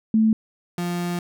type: tone pair in turn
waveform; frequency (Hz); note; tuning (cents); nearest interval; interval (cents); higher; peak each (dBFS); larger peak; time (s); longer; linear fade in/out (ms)
sine / 35% pulse; 220 / 174.96; A3 / F3; 0 / +3; major third; 397; first; -14 / -22; first; 0.14-0.33 / 0.78-1.19; second; 2
effects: none